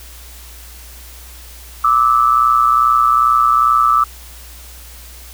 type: tone pair together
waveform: sine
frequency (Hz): 1177.6 / 1300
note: D6 / E6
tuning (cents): +4 / -24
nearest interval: major second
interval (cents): 172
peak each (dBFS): -12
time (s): 1.84-4.04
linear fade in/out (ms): 5
effects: added 60 Hz sine -36 dBFS peak until 5.33 s + white hiss -39 dBFS RMS until 5.33 s